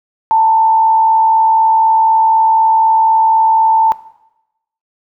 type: tone with frequency modulation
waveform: sine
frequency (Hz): 890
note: A5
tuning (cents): +20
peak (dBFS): -7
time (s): 0.31-3.92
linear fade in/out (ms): 0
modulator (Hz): 64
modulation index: 0.32
effects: noise-tail reverb RT60 0.9 s tail -17 dB re dry